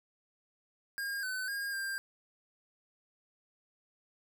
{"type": "tone with pitch steps", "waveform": "square", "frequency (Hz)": [1617, 1515, 1621, 1591], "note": ["G#6", "F#6", "G#6", "G6"], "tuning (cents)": [-47, 40, -42, 25], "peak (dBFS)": -35, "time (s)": [0.98, 1.98], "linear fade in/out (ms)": 0, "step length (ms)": 250, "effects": []}